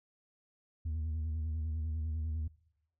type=tone with vibrato; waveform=sine; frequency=78.9 Hz; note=D#2; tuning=25 cents sharp; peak=-30 dBFS; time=0.85-2.48 s; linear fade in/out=10 ms; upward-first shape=square; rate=10 Hz; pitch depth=46 cents each way; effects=noise-tail reverb RT60 0.8 s tail -22 dB re dry + tanh soft clip ceiling -32 dBFS